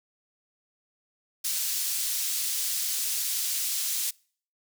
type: high-pass noise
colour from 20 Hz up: pink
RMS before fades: -29 dBFS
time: 1.44-4.11 s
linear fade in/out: 10 ms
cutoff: 5200 Hz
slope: 12 dB/octave
effects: noise-tail reverb RT60 0.5 s tail -26 dB re dry